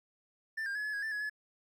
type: tone with pitch steps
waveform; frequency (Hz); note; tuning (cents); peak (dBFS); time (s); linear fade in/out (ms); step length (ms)
triangle; 1777 / 1605 / 1697 / 1709 / 1650 / 1768 / 1681 / 1710; A6 / G6 / G#6 / G#6 / G#6 / A6 / G#6 / A6; +17 / +40 / +37 / +49 / -12 / +8 / +20 / -50; -32; 0.57-1.298; 10; 91
effects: 12-bit